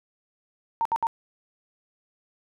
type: tone bursts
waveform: sine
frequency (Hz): 916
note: A#5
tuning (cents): -31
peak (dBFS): -21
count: 3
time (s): 0.81-1.069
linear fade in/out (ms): 0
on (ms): 43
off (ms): 65
effects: none